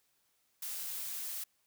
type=noise; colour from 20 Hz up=blue; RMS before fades=-40 dBFS; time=0.62-1.44 s; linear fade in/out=5 ms; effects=white hiss -75 dBFS RMS until 1.66 s